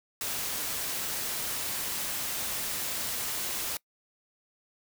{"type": "noise", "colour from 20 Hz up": "white", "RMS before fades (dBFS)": -33, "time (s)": [0.21, 3.77], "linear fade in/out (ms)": 2, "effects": ["noise-tail reverb RT60 0.1 s tail -24 dB re dry"]}